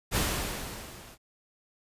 pink noise with level ramp, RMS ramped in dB -25 to -51 dBFS, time 0.11-1.18 s, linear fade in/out 50 ms, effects resampled to 32000 Hz

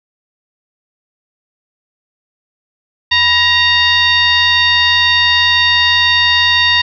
sine tone with frequency modulation, 2791 Hz, F7, 2 cents flat, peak -8 dBFS, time 3.11-6.82 s, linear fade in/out 10 ms, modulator 902 Hz, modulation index 1.7, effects none

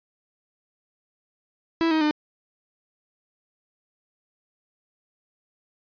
45% pulse tone with pitch steps, 329.6 / 315.4 / 301.9 Hz, E4 / D#4 / D4, 0 / +24 / +48 cents, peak -19 dBFS, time 1.81-2.11 s, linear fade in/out 0 ms, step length 100 ms, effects resampled to 11025 Hz

